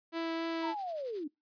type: tone with vibrato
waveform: sawtooth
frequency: 329.6 Hz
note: E4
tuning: in tune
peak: -29 dBFS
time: 0.12-0.75 s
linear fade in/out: 50 ms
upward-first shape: triangle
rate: 3.6 Hz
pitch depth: 8 cents each way
type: noise with tremolo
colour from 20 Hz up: blue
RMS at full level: -47 dBFS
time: 0.42-1.24 s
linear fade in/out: 10 ms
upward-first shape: sine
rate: 11 Hz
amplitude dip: 70%
type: linear sweep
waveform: sine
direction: down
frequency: 987.8 to 274 Hz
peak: -35 dBFS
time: 0.62-1.28 s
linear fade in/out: 10 ms
effects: noise-tail reverb RT60 0.2 s tail -26 dB re dry + resampled to 11025 Hz